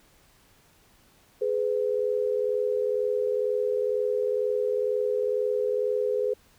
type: tone pair together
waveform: sine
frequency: 419.9 / 502 Hz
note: G#4 / B4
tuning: +19 / +28 cents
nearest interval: minor third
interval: 309 cents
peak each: -26 dBFS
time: 1.41-6.34 s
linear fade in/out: 10 ms
effects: pink hiss -60 dBFS RMS until 6.58 s